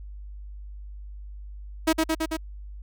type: tone with echo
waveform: sawtooth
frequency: 320.1 Hz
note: D#4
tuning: 49 cents sharp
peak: -14 dBFS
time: 1.87-1.93 s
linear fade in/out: 10 ms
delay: 110 ms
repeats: 4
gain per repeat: -2 dB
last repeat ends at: 2.37 s
effects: added 50 Hz sine -37 dBFS peak until 2.82 s